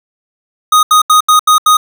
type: tone bursts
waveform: square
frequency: 1244.5 Hz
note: D#6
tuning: in tune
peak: -5 dBFS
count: 6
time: 0.72-1.77 s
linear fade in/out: 5 ms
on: 110 ms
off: 78 ms
effects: none